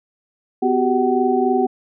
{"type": "tone cluster", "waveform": "sine", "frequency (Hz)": [251.6, 371.5, 395, 754], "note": ["B3", "F#4", "G4", "F#5"], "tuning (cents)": [32, 7, 13, 32], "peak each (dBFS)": -20, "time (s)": [0.62, 1.67], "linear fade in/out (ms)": 10, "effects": []}